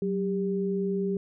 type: tone pair together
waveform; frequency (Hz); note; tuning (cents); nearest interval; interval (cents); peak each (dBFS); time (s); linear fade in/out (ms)
sine; 187.64 / 397.6; F#3 / G4; +25 / +25; octave + minor second; 1300; -28; 0.02-1.17; 2
effects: none